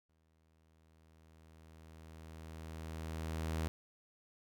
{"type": "tone with exponential growth", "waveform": "sawtooth", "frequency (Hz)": 80, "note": "D#2", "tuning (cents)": 49, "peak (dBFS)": -30, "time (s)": [0.09, 3.68], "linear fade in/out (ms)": 0, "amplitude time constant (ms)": 780, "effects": []}